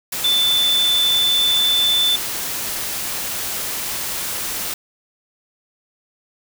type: tone in noise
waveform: sine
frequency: 3520 Hz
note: A7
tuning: in tune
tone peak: -14 dBFS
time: 0.24-2.16 s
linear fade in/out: 5 ms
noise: white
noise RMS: -25 dBFS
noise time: 0.12-4.74 s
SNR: +8 dB
effects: none